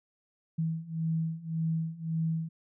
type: beating tone pair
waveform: sine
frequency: 161.1 / 162.9 Hz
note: E3 / E3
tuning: -39 / -20 cents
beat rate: 1.8 Hz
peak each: -33 / -31 dBFS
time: 0.58-2.49 s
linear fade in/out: 10 ms
effects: none